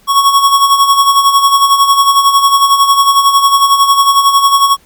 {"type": "tone with tremolo", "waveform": "square", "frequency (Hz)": 1108.7, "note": "C#6", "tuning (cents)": 0, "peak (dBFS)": -4, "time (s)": [0.07, 4.77], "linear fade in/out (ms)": 50, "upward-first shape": "sine", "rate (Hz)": 11, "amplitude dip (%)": 60, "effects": ["pink hiss -48 dBFS RMS until 4.85 s"]}